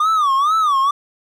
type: tone with vibrato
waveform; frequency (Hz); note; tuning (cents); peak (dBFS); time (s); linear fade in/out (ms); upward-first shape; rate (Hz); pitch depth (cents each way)
triangle; 1187; D6; +18; -11; 0-0.91; 5; sine; 2.2; 180
effects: none